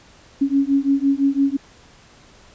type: beating tone pair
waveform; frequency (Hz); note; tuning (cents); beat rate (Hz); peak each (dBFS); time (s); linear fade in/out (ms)
sine; 273.9 / 279.8; C#4 / C#4; -21 / +16; 5.9; -18; 0.41-1.57; 10
effects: pink hiss -49 dBFS RMS until 2.54 s + resampled to 16000 Hz